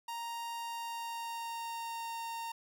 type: tone with pitch glide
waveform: 45% pulse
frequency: 932.3 to 920.5 Hz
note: A#5 to A#5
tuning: 0 to -22 cents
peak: -38 dBFS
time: 0.08-2.52 s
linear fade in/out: 5 ms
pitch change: -22 cents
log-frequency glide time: 0.49-2.2 s
effects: none